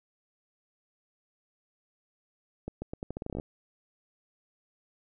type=accelerating click train; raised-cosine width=2 ms; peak=-22 dBFS; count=14; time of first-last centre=2.68-3.399 s; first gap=140 ms; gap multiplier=0.82; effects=none